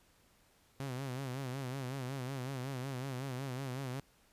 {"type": "tone with vibrato", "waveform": "sawtooth", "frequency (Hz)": 131.4, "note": "C3", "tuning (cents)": 8, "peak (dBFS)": -34, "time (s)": [0.8, 4], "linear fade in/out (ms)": 0, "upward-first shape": "sine", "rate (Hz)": 5.4, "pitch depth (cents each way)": 100, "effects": ["pink hiss -68 dBFS RMS until 4.32 s", "resampled to 32000 Hz"]}